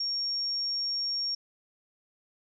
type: tone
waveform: sine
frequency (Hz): 5540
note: F8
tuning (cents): -15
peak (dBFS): -28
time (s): 0-1.35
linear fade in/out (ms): 5
effects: none